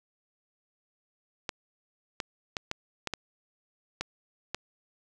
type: clicks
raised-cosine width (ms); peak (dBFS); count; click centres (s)
0.2; -14; 8; 1.492 / 2.202 / 2.568 / 2.714 / 3.073 / 3.137 / 4.01 / 4.546
effects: none